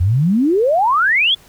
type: exponential sweep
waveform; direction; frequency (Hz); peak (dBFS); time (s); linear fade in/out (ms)
sine; up; 82.41 to 3520; -11; 0-1.35; 10
effects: pink hiss -47 dBFS RMS until 1.48 s